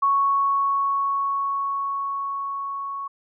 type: tone with level ramp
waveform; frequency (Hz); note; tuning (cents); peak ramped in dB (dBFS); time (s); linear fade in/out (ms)
sine; 1108.7; C#6; 0; -16 to -28; 0.02-3.08; 10
effects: none